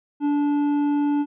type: tone with hard clipping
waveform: triangle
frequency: 290.3 Hz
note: D4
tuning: 20 cents flat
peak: -20 dBFS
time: 0.2-1.26 s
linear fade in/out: 50 ms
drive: 10 dB
effects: resampled to 8000 Hz